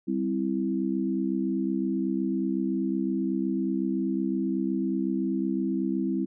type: chord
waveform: sine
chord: C major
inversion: second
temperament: equal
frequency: 196 / 261.6 / 329.6 Hz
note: G3 / C4 / E4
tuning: 0 / 0 / 0 cents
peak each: -29 dBFS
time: 0.07-6.26 s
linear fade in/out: 20 ms
effects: none